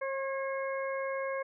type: harmonic tone with a mistuned harmonic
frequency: 539 Hz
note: C#5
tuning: 49 cents flat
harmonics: 1 / 2 / 3 / 4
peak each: -33 / -39 / -42 / -43 dBFS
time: 0.01-1.43 s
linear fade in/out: 10 ms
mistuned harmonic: 3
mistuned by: +25 cents
effects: none